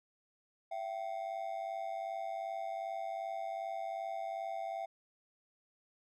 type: ring-modulated tone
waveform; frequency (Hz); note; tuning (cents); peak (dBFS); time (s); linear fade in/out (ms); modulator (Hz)
triangle; 721; F#5; -45; -32; 0.71-4.86; 10; 51.3
effects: none